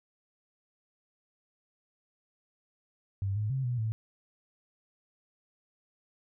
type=tone with pitch steps; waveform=sine; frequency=98.1 / 106 / 133.2 / 122.6 / 110.5 Hz; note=G2 / G#2 / C3 / B2 / A2; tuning=+2 / +36 / +31 / -12 / +8 cents; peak=-28 dBFS; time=3.22-3.92 s; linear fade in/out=0 ms; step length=140 ms; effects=none